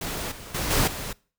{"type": "noise with level steps", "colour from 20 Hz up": "pink", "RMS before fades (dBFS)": [-31, -41, -28, -22, -33], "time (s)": [0.01, 1.13], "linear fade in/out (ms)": 5, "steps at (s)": [0.31, 0.54, 0.7, 0.87], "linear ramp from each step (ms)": 10, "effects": ["noise-tail reverb RT60 0.4 s tail -23 dB re dry"]}